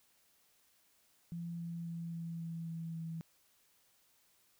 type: tone with pitch steps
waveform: sine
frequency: 170 / 168.92 / 167.85 / 166.79 / 165.73 / 164.68 / 163.64 Hz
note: F3 / E3 / E3 / E3 / E3 / E3 / E3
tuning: -46 / +43 / +32 / +21 / +10 / -1 / -12 cents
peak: -39 dBFS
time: 1.32-3.21 s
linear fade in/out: 0 ms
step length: 270 ms
effects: white hiss -71 dBFS RMS until 4.59 s